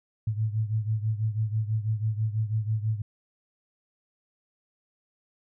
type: beating tone pair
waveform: sine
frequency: 107.5 / 113.6 Hz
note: A2 / A#2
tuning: -40 / -44 cents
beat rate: 6.1 Hz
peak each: -26 / -30 dBFS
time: 0.27-3.02 s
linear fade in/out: 5 ms
effects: none